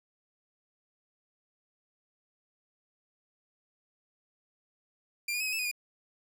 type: tone with pitch steps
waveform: sawtooth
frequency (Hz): 2382 / 2445 / 2558 / 2516 / 2625 / 2489 / 2426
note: D7 / D#7 / D#7 / D#7 / E7 / D#7 / D#7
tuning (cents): +24 / -31 / +47 / +19 / -8 / 0 / -44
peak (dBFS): -27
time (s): 5.28-5.714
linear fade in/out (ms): 5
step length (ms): 62
effects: none